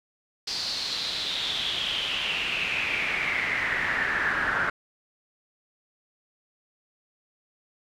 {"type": "noise with band-pass filter sweep", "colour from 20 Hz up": "brown", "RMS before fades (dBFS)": -28, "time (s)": [0.47, 4.7], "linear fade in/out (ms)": 5, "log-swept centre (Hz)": [4700, 1500], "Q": 6.3, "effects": []}